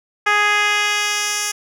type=tone with band-pass filter sweep; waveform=10% pulse; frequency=415.3 Hz; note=G#4; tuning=in tune; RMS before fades=-18 dBFS; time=0.26-1.52 s; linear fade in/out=10 ms; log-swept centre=1600 to 7300 Hz; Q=1; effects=none